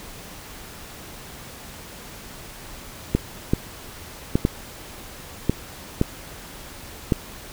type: clicks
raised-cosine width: 3 ms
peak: -4 dBFS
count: 7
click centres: 3.15 / 3.535 / 4.355 / 4.451 / 5.496 / 6.014 / 7.122 s
effects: pink hiss -40 dBFS RMS until 7.52 s